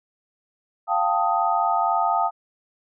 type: tone cluster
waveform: sine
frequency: 698 / 780 / 884 / 1250 Hz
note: F5 / G5 / A5 / D#6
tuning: -1 / -9 / +8 / +8 cents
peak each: -24 dBFS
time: 0.87-2.31 s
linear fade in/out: 50 ms
effects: none